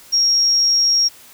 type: tone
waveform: sine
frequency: 5588 Hz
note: F8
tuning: in tune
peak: -12 dBFS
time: 0.12-1.09 s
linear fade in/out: 20 ms
effects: white hiss -44 dBFS RMS until 1.33 s